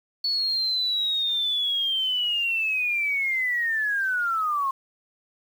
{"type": "linear sweep", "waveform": "sine", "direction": "down", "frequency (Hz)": [4435, 1059], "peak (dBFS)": -22, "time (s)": [0.24, 4.71], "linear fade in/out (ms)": 5, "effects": ["8-bit"]}